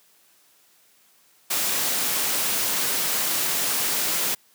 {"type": "noise", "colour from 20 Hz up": "white", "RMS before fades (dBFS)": -24, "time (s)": [1.5, 4.35], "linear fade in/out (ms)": 10, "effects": ["white hiss -59 dBFS RMS until 4.54 s", "high-pass 150 Hz 12 dB/octave"]}